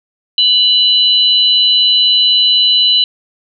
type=tone pair together; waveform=sine; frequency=2960 / 3992 Hz; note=F#7 / B7; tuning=0 / +18 cents; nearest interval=perfect fourth; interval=518 cents; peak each=-10 dBFS; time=0.38-3.04 s; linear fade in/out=2 ms; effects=none